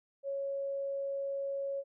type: tone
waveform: sine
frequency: 553 Hz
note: C#5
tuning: 4 cents flat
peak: -33 dBFS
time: 0.23-1.84 s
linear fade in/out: 50 ms
effects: none